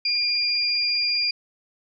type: tone pair together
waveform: sine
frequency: 2405 / 4810 Hz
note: D7 / D8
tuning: +41 / +41 cents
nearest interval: octave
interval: 1200 cents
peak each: -27 / -21 dBFS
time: 0.05-1.31 s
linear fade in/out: 5 ms
effects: none